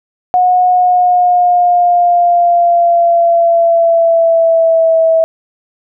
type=tone with pitch glide; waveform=sine; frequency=727 to 651.4 Hz; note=F#5 to E5; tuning=-31 to -21 cents; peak=-6 dBFS; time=0.34-5.24 s; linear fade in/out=0 ms; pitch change=-190 cents; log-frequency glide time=0.69-4.99 s; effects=none